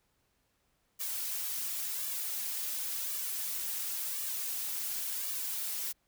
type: noise with flanger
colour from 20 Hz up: blue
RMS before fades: -36 dBFS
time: 0.99-5.93 s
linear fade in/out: 20 ms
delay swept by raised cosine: 1.7 to 5 ms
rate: 0.93 Hz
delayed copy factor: +0.7
effects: pink hiss -75 dBFS RMS until 6.07 s